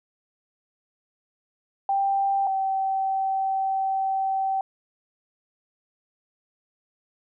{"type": "tone pair in turn", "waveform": "sine", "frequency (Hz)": [787, 771.7], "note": ["G5", "G5"], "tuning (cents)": [7, -27], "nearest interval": "unison", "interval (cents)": 34, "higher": "first", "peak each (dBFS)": [-20, -22], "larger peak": "first", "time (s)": [[1.89, 2.47], [2.47, 4.61]], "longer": "second", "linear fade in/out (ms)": 2, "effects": []}